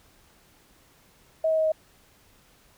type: tone with pitch steps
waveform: sine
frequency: 640 / 636.3 / 632.6 / 629 Hz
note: D#5 / D#5 / D#5 / D#5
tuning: +49 / +39 / +29 / +19 cents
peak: -20 dBFS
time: 1.44-1.72 s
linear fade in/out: 5 ms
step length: 70 ms
effects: pink hiss -59 dBFS RMS until 2.77 s